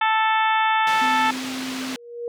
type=harmonic tone; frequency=440 Hz; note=A4; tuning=in tune; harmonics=2 / 3 / 4 / 5 / 6 / 7 / 8; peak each=-19 / -24 / -25 / -29 / -30 / -35 / -33 dBFS; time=0.01-1.31 s; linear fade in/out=5 ms
type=band-pass noise; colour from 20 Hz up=white; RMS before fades=-33 dBFS; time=0.87-1.96 s; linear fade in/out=0 ms; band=140 to 4200 Hz; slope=12 dB/octave
type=tone with pitch glide; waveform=sine; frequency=256.6 to 260 Hz; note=C4 to C4; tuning=-34 to -11 cents; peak=-28 dBFS; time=1.01-1.96 s; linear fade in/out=10 ms; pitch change=+23 cents; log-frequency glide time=1.25-1.43 s
type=tone with exponential growth; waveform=sine; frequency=474.8 Hz; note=A#4; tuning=32 cents sharp; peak=-24 dBFS; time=1.68-2.28 s; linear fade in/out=1 ms; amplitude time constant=130 ms
effects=none